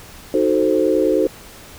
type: chord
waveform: sine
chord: D# diminished seventh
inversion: none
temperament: equal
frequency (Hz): 311.1 / 370 / 440 / 523.3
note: D#4 / F#4 / A4 / C5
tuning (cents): 0 / 0 / 0 / 0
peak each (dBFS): -19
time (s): 0.34-1.27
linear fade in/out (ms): 2
effects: pink hiss -40 dBFS RMS until 1.78 s